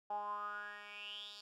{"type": "tone with band-pass filter sweep", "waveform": "10% pulse", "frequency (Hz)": 206.3, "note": "G#3", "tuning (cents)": -11, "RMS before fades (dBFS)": -45, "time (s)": [0.1, 1.41], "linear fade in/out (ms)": 5, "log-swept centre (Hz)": [780, 4400], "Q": 8.7, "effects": []}